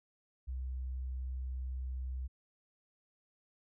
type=tone; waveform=sine; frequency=64.1 Hz; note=C2; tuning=35 cents flat; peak=-36 dBFS; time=0.47-2.28 s; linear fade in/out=20 ms; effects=none